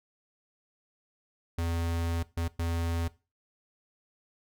square tone bursts at uneven times, 84 Hz, E2, 33 cents sharp, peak -29 dBFS, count 3, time 1.58-2.23 / 2.37-2.48 / 2.59-3.08 s, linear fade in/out 5 ms, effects noise-tail reverb RT60 0.3 s tail -19 dB re dry

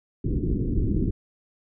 pink low-pass noise, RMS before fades -24 dBFS, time 0.24-1.11 s, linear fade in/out 10 ms, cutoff 380 Hz, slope 48 dB/octave, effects none

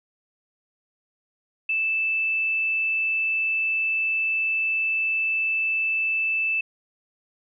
sine tone, 2637 Hz, E7, in tune, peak -21 dBFS, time 1.69-6.61 s, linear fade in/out 5 ms, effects none

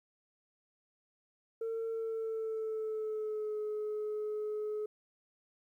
sine tone with pitch glide, 452.6 to 424.7 Hz, A4 to G#4, +49 to +39 cents, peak -32 dBFS, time 1.61-4.86 s, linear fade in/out 5 ms, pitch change -110 cents, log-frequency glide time 1.89-3.58 s, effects tanh soft clip ceiling -32 dBFS + 12-bit

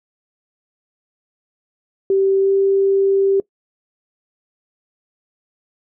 sine tone with pitch glide, 388.2 to 391.4 Hz, G4 to G4, -17 to -3 cents, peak -12 dBFS, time 2.1-3.4 s, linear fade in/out 2 ms, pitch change +14 cents, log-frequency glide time 2.4-2.5 s, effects noise-tail reverb RT60 0.1 s tail -21 dB re dry

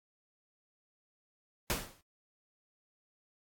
pink noise with exponential decay, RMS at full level -29 dBFS, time 1.7-2.01 s, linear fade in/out 0 ms, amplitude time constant 67 ms, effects AAC 64 kbps

